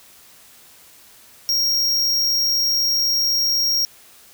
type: tone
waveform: square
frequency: 5588 Hz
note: F8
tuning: in tune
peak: -17 dBFS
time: 1.49-3.85 s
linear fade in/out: 0 ms
effects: white hiss -48 dBFS RMS until 4.33 s